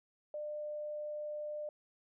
sine tone, 599 Hz, D5, 34 cents sharp, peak -38 dBFS, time 0.34-1.69 s, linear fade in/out 2 ms, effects none

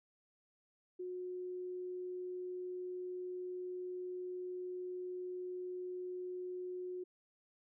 sine tone, 363.3 Hz, F#4, 32 cents flat, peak -40 dBFS, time 0.99-7.04 s, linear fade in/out 10 ms, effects none

